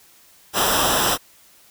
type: noise with comb filter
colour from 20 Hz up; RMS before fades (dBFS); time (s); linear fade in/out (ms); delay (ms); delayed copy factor
pink; -19; 0.53-1.18; 50; 0.45; -0.8
effects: white hiss -52 dBFS RMS until 1.7 s